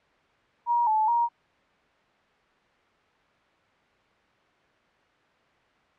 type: tone with pitch steps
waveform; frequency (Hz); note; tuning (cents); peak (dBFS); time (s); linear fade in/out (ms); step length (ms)
sine; 950 / 867 / 943; A#5 / A5 / A#5; +33 / -26 / +20; -20; 0.66-1.29; 50; 210
effects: white hiss -62 dBFS RMS until 5.98 s + low-pass 2000 Hz 12 dB/octave